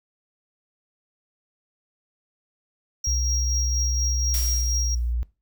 triangle tone with tremolo, 5630 Hz, F8, 13 cents sharp, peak -22 dBFS, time 3.04-4.95 s, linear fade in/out 5 ms, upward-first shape triangle, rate 4.2 Hz, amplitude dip 40%
sine tone with pitch glide, 61.74 to 59.09 Hz, B1 to A#1, 0 to +24 cents, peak -22 dBFS, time 3.07-5.23 s, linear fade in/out 0 ms, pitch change -76 cents, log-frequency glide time 4.33-4.4 s
blue noise with exponential decay, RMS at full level -27 dBFS, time 4.34-5.13 s, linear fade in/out 0 ms, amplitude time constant 170 ms
effects noise-tail reverb RT60 0.3 s tail -21 dB re dry

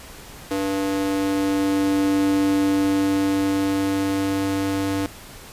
square tone with high-pass filter sweep, 97.5 Hz, G2, 9 cents flat, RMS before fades -21 dBFS, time 0.51-5.06 s, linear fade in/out 0 ms, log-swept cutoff 360 to 210 Hz, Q 3.7, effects pink hiss -41 dBFS RMS until 5.52 s + resampled to 32000 Hz

